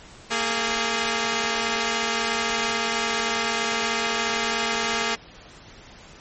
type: tone pair together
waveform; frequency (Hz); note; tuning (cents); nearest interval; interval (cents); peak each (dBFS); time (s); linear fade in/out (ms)
5% pulse; 229.3 / 415.5; A#3 / G#4; -28 / +1; minor seventh; 1029; -14; 0.3-5.16; 20
effects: pink hiss -46 dBFS RMS until 6.2 s + MP3 32 kbps